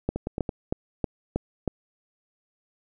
two click trains, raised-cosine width 2 ms, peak -15 / -11 dBFS, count 4 / 6, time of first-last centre 0.16-0.492 / 0.09-1.677 s, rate 9.04 / 3.15 Hz, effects none

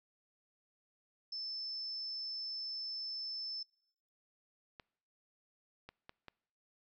sine tone, 5274 Hz, E8, in tune, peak -39 dBFS, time 1.32-3.63 s, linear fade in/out 5 ms
clicks, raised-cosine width 0.3 ms, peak -33 dBFS, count 4, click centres 4.798 / 5.89 / 6.094 / 6.283 s
effects noise-tail reverb RT60 0.8 s tail -25 dB re dry

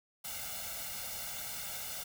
white noise with comb filter, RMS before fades -41 dBFS, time 0.24-2.04 s, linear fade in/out 10 ms, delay 1.4 ms, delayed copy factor +1, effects none

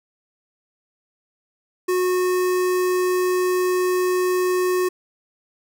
square tone with notch filter, 364.9 Hz, F#4, 24 cents flat, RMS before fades -20 dBFS, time 1.88-4.89 s, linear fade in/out 10 ms, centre 3600 Hz, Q 1.5, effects none

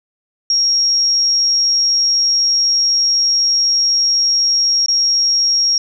sine tone with dropouts, 5588 Hz, F8, in tune, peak -11 dBFS, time 0.5-5.78 s, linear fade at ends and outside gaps 2 ms, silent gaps 4.861-4.883 s, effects none

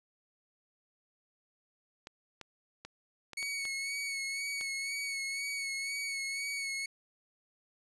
clicks, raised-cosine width 0.2 ms, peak -27 dBFS, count 7, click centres 2.071 / 2.413 / 2.85 / 3.333 / 3.428 / 3.653 / 4.611 s
sawtooth tone with vibrato, 2217 Hz, C#7, in tune, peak -31 dBFS, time 3.37-6.86 s, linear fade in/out 5 ms, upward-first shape sine, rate 2 Hz, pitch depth 34 cents each way
effects resampled to 24000 Hz

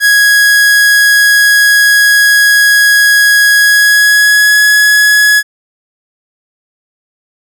45% pulse tone with pitch glide, 1661.2 to 1683.4 Hz, G#6 to G#6, 0 to +23 cents, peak -4 dBFS, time 0-5.43 s, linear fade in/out 50 ms, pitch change +23 cents, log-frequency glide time 3.54-4.6 s, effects none

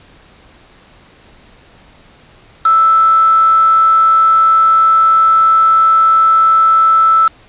sine tone with quantisation, 1318.5 Hz, E6, in tune, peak -6 dBFS, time 2.65-7.28 s, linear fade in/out 5 ms, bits 3, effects pink hiss -44 dBFS RMS until 7.48 s + resampled to 8000 Hz

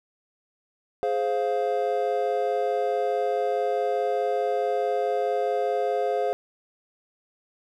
triangle chord, F minor, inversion first, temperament just, 419.1 / 523.8 / 698.5 Hz, Ab4 / C5 / F5, +16 / +2 / 0 cents, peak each -25 dBFS, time 1.03-6.33 s, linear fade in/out 0 ms, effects none

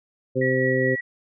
harmonic tone, 129.8 Hz, C3, 13 cents flat, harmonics 1 / 2 / 3 / 4, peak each -26 / -26 / -24 / -24 dBFS, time 0.35-0.96 s, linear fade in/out 20 ms
sine tone with tremolo, 1930 Hz, B6, 40 cents flat, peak -23 dBFS, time 0.41-1.01 s, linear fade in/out 10 ms, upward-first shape sine, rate 4.8 Hz, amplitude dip 30%
effects none

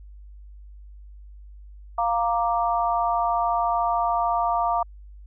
sine chord, Bb major, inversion second, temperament equal, 698.5 / 932.3 / 1174.7 Hz, F5 / Bb5 / D6, 0 / 0 / 0 cents, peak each -23 / -25 / -26 dBFS, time 1.98-4.83 s, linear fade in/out 5 ms, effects added 50 Hz sine -41 dBFS peak until 5.26 s

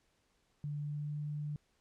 sine tone with pitch glide, 146.83 to 148.45 Hz, D3 to D3, 0 to +19 cents, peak -36 dBFS, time 0.64-1.56 s, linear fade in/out 0 ms, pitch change +19 cents, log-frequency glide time 0.79-1.18 s, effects pink hiss -75 dBFS RMS until 1.8 s + low-pass 9000 Hz 12 dB/octave

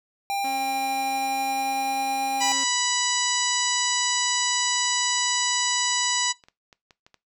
square tone with pitch glide, 797 to 803.5 Hz, G5 to G5, +28 to +43 cents, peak -25 dBFS, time 0.3-2.52 s, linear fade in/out 0 ms, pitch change +15 cents, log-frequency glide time 0.6-2.37 s
sawtooth tone, 270.4 Hz, C#4, 43 cents flat, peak -31 dBFS, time 0.44-2.64 s, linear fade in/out 5 ms
harmonic tone, 984 Hz, B5, 7 cents flat, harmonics 1 / 2 / 3 / 4 / 5 / 6 / 7 / 8, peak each -30 / -30 / -30 / -30 / -30 / -30 / -30 / -30 dBFS, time 2.4-6.33 s, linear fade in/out 20 ms
clicks, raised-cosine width 0.2 ms, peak -32 dBFS, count 12, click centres 4.756 / 4.853 / 5.184 / 5.711 / 5.919 / 6.041 / 6.438 / 6.485 / 6.728 / 6.908 / 7.065 / 7.143 s
effects noise-tail reverb RT60 0.2 s tail -18 dB re dry

